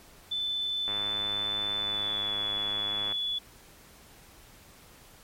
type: tone with pitch glide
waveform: sine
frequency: 3515 to 3425 Hz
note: A7 to A7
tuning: -2 to -47 cents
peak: -28 dBFS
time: 0.31-3.39 s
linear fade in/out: 10 ms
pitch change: -45 cents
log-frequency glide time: 1.76-2.33 s
type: click train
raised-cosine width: 0.5 ms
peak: -24 dBFS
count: 232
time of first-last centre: 0.88-3.123 s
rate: 103 Hz
effects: pink hiss -54 dBFS RMS until 5.23 s + MP3 64 kbps